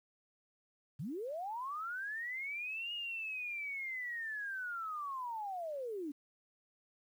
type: linear two-way sweep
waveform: sine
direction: up then down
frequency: 116.54 to 2877 to 272.7 Hz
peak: -38 dBFS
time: 0.99-6.12 s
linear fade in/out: 10 ms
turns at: 2.93 s
effects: 11-bit